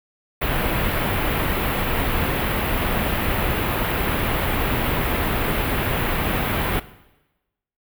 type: band-stop noise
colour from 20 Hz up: pink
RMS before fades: -22 dBFS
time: 0.41-6.8 s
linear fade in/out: 10 ms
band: 3100 to 13000 Hz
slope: 24 dB/octave
effects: noise-tail reverb RT60 1.0 s tail -17 dB re dry